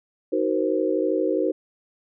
sine chord, C half-diminished seventh, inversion first, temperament just, 314 / 376.7 / 470.9 / 523.3 Hz, Eb4 / Gb4 / Bb4 / C5, +16 / +31 / +18 / 0 cents, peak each -25 / -25 / -26 / -26 dBFS, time 0.32-1.52 s, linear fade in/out 10 ms, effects none

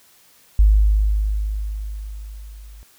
sine tone with level ramp, 51.91 Hz, G#1, in tune, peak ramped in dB -8 to -38 dBFS, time 0.59-2.83 s, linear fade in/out 0 ms, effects white hiss -53 dBFS RMS until 2.98 s

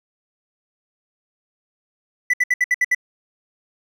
triangle tone bursts, 1983 Hz, B6, 7 cents sharp, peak -12 dBFS, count 7, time 2.3-2.948 s, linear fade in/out 5 ms, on 36 ms, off 66 ms, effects none

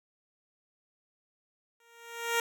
10% pulse tone with exponential growth, 466.2 Hz, A#4, in tune, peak -16 dBFS, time 1.8-2.4 s, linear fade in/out 2 ms, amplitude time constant 130 ms, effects none

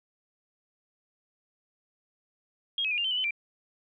sine tone with pitch steps, 3260 / 2558 / 2430 / 2801 / 3085 / 2960 / 3043 / 2356 Hz, G#7 / D#7 / D#7 / F7 / G7 / F#7 / F#7 / D7, -33 / +47 / -42 / +4 / -28 / 0 / +48 / +5 cents, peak -26 dBFS, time 2.78-3.308 s, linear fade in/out 2 ms, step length 66 ms, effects none

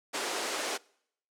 pink band-pass noise, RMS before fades -34 dBFS, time 0.13-0.78 s, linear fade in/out 20 ms, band 340 to 9500 Hz, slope 24 dB/octave, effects noise-tail reverb RT60 0.7 s tail -25 dB re dry

